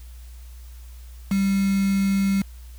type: tone with quantisation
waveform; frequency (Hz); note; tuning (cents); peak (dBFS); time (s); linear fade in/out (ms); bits
sine; 195.8; G3; -2; -18; 1.31-2.42; 5; 5
effects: added 60 Hz sine -38 dBFS peak until 2.78 s + white hiss -54 dBFS RMS until 2.78 s